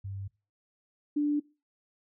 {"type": "tone pair in turn", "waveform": "sine", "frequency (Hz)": [98, 293.7], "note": ["G2", "D4"], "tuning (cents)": [0, 0], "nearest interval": "octave + perfect fifth", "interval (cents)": 1900, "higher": "second", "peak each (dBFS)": [-35, -24], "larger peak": "second", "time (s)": [[0.04, 0.28], [1.16, 1.4]], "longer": "neither", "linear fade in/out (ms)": 10, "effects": ["noise-tail reverb RT60 0.3 s tail -22 dB re dry"]}